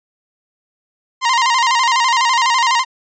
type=tone with vibrato; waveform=sawtooth; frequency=987.8 Hz; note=B5; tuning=in tune; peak=-8 dBFS; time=1.21-2.85 s; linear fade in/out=50 ms; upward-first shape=square; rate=12 Hz; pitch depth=93 cents each way; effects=resampled to 16000 Hz